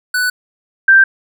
square / sine tone pair in turn, 1490 / 1570.8 Hz, F#6 / G6, +12 / +3 cents, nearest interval minor second, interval 91 cents, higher second, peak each -14 / -4 dBFS, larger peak second, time 0.14-0.3 / 0.88-1.04 s, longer neither, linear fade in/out 5 ms, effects none

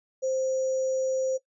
sine tone with sample-and-hold, 523.3 Hz, C5, in tune, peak -24 dBFS, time 0.22-1.38 s, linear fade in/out 20 ms, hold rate 6300 Hz, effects noise-tail reverb RT60 0.1 s tail -18 dB re dry + resampled to 24000 Hz

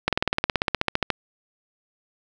slowing click train, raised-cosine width 0.3 ms, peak -4 dBFS, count 18, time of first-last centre 0.08-1.103 s, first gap 47 ms, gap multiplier 1.03, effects none

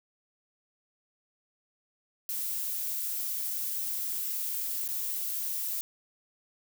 violet noise with dropouts, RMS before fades -33 dBFS, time 2.29-5.81 s, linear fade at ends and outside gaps 0 ms, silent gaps 4.878-4.888 s, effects none

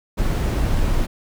brown noise, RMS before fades -19 dBFS, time 0.17-1.07 s, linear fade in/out 20 ms, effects none

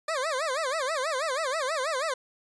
20% pulse tone with vibrato, 578 Hz, D5, 28 cents flat, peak -22 dBFS, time 0.08-2.14 s, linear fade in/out 5 ms, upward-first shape sine, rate 6.2 Hz, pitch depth 230 cents each way, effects resampled to 22050 Hz

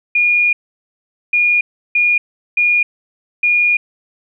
sine tone bursts at uneven times, 2433 Hz, D#7, 39 cents flat, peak -10 dBFS, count 5, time 0.15-0.53 / 1.33-1.61 / 1.95-2.18 / 2.57-2.83 / 3.43-3.77 s, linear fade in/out 5 ms, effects none

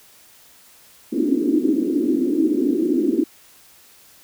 white band-pass noise, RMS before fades -19 dBFS, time 1.12-3.24 s, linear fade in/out 10 ms, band 260 to 340 Hz, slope 48 dB/octave, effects white hiss -50 dBFS RMS until 4.23 s

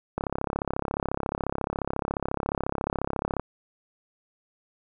click train, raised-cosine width 1 ms, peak -13 dBFS, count 111, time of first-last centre 0.18-3.396 s, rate 34.2 Hz, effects none

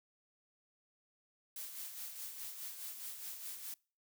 blue noise with tremolo, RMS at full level -44 dBFS, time 1.56-3.74 s, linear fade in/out 2 ms, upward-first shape sine, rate 4.8 Hz, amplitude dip 50%, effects noise-tail reverb RT60 0.4 s tail -26 dB re dry

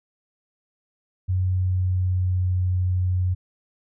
sine tone with pitch glide, 92.4 to 91.29 Hz, F#2 to F#2, -2 to -23 cents, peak -19 dBFS, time 1.28-3.35 s, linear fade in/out 20 ms, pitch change -21 cents, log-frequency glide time 1.4-2.58 s, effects none

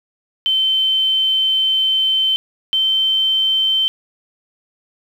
sine tone pair in turn, 3086 / 3098 Hz, G7 / G7, -28 / -21 cents, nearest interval unison, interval 7 cents, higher second, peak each -13 dBFS, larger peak neither, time 0.46-2.36 / 2.73-3.88 s, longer first, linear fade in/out 0 ms, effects 7-bit

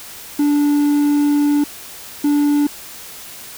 triangle tone bursts at uneven times, 291.3 Hz, D4, 14 cents flat, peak -10 dBFS, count 2, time 0.39-1.64 / 2.24-2.67 s, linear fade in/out 5 ms, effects white hiss -35 dBFS RMS until 3.57 s

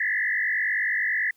sine tone with frequency modulation, 1864.7 Hz, A#6, in tune, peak -22 dBFS, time 0-1.31 s, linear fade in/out 5 ms, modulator 49.2 Hz, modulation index 3.4, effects white hiss -66 dBFS RMS until 1.36 s

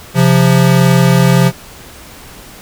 square tone pair together, 133.22 / 174.61 Hz, C3 / F3, +32 / 0 cents, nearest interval perfect fourth, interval 468 cents, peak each -10 dBFS, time 0.14-1.52 s, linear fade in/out 50 ms, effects pink hiss -35 dBFS RMS until 2.61 s

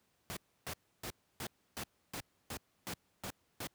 pink noise bursts, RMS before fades -41 dBFS, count 10, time 0.3-3.67 s, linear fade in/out 0 ms, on 67 ms, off 300 ms, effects pink hiss -75 dBFS RMS until 3.74 s + high-pass 80 Hz 12 dB/octave

